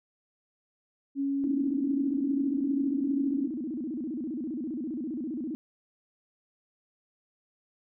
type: tone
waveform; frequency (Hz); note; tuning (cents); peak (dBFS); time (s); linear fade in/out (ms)
sine; 277.2; C#4; 0; -26; 1.15-3.5; 50
type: tone with vibrato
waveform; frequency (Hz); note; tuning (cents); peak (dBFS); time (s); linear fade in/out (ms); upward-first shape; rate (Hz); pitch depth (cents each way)
sine; 277.2; C#4; 0; -31; 1.44-5.55; 0; square; 15; 230
effects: none